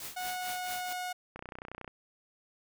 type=noise with tremolo; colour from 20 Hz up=white; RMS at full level=-40 dBFS; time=0-0.93 s; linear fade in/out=2 ms; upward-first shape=triangle; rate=4.5 Hz; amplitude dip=95%
type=tone with pitch glide; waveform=sawtooth; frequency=732 to 726.9 Hz; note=F#5 to F#5; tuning=-19 to -31 cents; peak=-31 dBFS; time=0.16-1.13 s; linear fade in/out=10 ms; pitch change=-12 cents; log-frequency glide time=0.28-1 s
type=click train; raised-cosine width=0.5 ms; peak=-27 dBFS; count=17; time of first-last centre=1.36-1.878 s; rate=30.9 Hz
effects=none